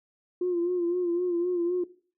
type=tone with vibrato; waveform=sine; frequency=351.6 Hz; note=F4; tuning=12 cents sharp; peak=-23 dBFS; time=0.41-1.84 s; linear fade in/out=5 ms; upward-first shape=sine; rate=3.9 Hz; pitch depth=54 cents each way; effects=noise-tail reverb RT60 0.4 s tail -17 dB re dry + tanh soft clip ceiling -19 dBFS